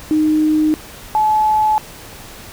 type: tone pair in turn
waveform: sine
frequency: 308.5 / 859.3 Hz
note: D#4 / A5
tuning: -15 / -41 cents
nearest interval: octave + tritone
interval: 1774 cents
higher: second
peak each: -11 dBFS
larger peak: neither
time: 0.11-0.74 / 1.15-1.78 s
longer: neither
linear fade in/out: 0 ms
effects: pink hiss -36 dBFS RMS until 2.52 s